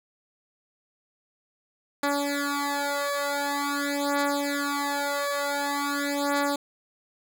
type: beating tone pair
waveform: 10% pulse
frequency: 284.7 / 285.16 Hz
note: C#4 / C#4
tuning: +46 / +49 cents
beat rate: 0.46 Hz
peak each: -20 / -20 dBFS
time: 2.03-6.56 s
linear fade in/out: 5 ms
effects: none